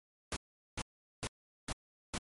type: noise bursts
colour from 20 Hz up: pink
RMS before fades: -37 dBFS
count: 5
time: 0.32-2.18 s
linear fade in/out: 2 ms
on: 44 ms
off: 410 ms
effects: MP3 48 kbps